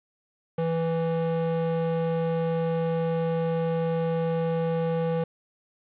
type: tone with band-pass filter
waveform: square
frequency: 164.81 Hz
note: E3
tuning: in tune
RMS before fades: -26 dBFS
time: 0.58-5.24 s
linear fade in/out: 5 ms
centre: 430 Hz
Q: 1.5
effects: resampled to 8000 Hz + 8-bit